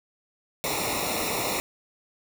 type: noise with comb filter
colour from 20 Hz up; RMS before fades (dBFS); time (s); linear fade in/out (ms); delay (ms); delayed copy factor
pink; -28; 0.64-1.6; 0; 0.63; -0.95
effects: none